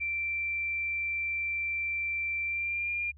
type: tone with pitch glide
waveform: sine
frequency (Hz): 2349 to 2403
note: D7 to D7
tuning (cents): 0 to +39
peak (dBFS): -29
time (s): 0-3.12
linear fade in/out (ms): 20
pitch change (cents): +39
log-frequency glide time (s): 2.44-2.93
effects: added 72 Hz sine -50 dBFS peak until 3.17 s